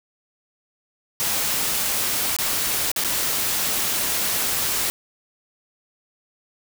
white noise with dropouts, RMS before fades -23 dBFS, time 1.2-4.9 s, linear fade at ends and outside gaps 0 ms, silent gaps 2.365-2.387 / 2.916-2.962 / 3.039-3.046 s, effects none

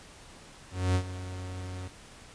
45% pulse tone with ADSR envelope, 91.9 Hz, F#2, 11 cents flat, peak -22 dBFS, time 0.71-1.88 s, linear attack 240 ms, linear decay 74 ms, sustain -14 dB, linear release 6 ms, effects pink hiss -51 dBFS RMS until 2.34 s + resampled to 22050 Hz

